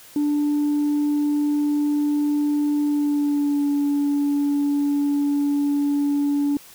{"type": "tone with pitch glide", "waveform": "sine", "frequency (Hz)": [293.7, 287], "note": ["D4", "D4"], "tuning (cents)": [0, -40], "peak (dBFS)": -16, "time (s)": [0.16, 6.57], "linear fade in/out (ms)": 2, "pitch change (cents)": -40, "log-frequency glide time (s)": [2.82, 3.68], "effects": ["tanh soft clip ceiling -16 dBFS", "white hiss -46 dBFS RMS until 6.74 s"]}